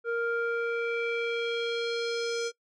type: tone with low-pass filter sweep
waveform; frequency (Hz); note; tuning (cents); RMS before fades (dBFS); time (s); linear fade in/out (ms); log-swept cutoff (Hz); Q
square; 466.5; A#4; +1; -30; 0.04-2.52; 50; 1200 to 6200; 2.7
effects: noise-tail reverb RT60 0.1 s tail -21 dB re dry